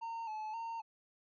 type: tone with vibrato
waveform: triangle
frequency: 889 Hz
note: A5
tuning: 18 cents sharp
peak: -37 dBFS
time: 0.01-0.82 s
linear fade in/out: 20 ms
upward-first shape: square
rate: 1.9 Hz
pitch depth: 52 cents each way
effects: resampled to 16000 Hz